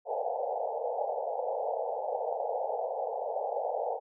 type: band-pass noise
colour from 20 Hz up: pink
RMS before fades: -33 dBFS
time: 0.05-4 s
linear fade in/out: 50 ms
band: 460 to 860 Hz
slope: 96 dB/octave
effects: none